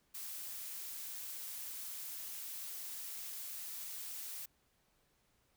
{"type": "noise", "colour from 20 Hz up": "blue", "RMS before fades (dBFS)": -45, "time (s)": [0.14, 4.46], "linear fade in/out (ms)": 10, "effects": ["pink hiss -75 dBFS RMS until 5.56 s"]}